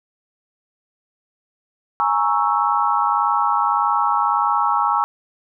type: chord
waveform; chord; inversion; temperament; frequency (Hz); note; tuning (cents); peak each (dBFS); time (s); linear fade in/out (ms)
sine; A# half-diminished seventh; third; equal; 830.6 / 932.3 / 1108.7 / 1318.5; G#5 / A#5 / C#6 / E6; 0 / 0 / 0 / 0; -21; 2-5.04; 0
effects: none